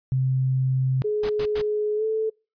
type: tone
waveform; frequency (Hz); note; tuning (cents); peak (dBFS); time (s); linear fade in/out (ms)
sine; 130.81; C3; 0; -19; 0.12-1.02; 0
type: tone with pitch glide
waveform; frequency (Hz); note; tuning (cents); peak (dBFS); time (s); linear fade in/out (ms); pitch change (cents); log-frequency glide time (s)
sine; 422.1 to 438.8; G#4 to A4; +28 to -5; -21; 1.04-2.3; 10; +67; 1.96-2.04
type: noise bursts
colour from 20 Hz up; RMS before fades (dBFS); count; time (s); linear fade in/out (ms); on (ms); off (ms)
pink; -34; 3; 1.23-1.617; 5; 65; 96
effects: noise-tail reverb RT60 0.3 s tail -26 dB re dry + resampled to 11025 Hz

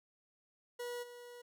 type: tone with level steps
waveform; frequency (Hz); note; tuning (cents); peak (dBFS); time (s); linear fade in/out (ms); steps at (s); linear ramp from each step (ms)
40% pulse; 484.3; B4; -34; -39 / -49; 0.79-1.42; 10; 1.02; 20
effects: none

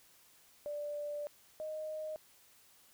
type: tone pair in turn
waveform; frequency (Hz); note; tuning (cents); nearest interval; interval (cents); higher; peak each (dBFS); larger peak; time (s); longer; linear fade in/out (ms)
sine; 587.3 / 620.4; D5 / D#5; 0 / -5; minor second; 95; second; -37 / -38; first; 0.66-1.27 / 1.6-2.16; first; 0
effects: white hiss -64 dBFS RMS until 2.93 s

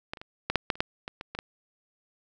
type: clicks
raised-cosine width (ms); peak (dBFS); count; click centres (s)
0.3; -17 / -28 / -25 / -11 / -6 / -7 / -29 / -7 / -19 / -21 / -20 / -15; 12; 0.135 / 0.172 / 0.215 / 0.5 / 0.557 / 0.702 / 0.755 / 0.805 / 1.079 / 1.211 / 1.35 / 1.389
effects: none

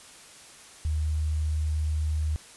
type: tone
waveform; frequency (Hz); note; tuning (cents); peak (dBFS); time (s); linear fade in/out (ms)
sine; 77.1; D#2; -15; -24; 0.85-2.36; 0
effects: white hiss -49 dBFS RMS until 2.56 s + resampled to 24000 Hz

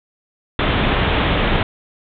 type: low-pass noise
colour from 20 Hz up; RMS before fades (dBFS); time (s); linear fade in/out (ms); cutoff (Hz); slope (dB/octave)
pink; -17; 0.59-1.63; 2; 3700; 96
effects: none

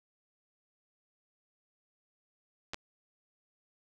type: clicks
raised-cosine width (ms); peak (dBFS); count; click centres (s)
0.2; -20; 2; 2.735 / 2.744
effects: none

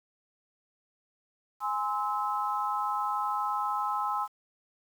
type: chord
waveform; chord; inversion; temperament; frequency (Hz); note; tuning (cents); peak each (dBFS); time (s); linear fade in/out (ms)
sine; Ab augmented; none; just; 830.6 / 1038.3 / 1297.8; Ab5 / C6 / E6; 0 / -14 / -27; -32; 1.6-4.28; 50
effects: 9-bit

